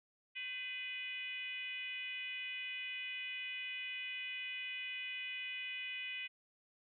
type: tone with frequency modulation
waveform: sine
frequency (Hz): 2489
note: D#7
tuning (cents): 0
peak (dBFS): -40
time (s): 0.35-6.28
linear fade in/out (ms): 20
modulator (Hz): 470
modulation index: 1.1
effects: none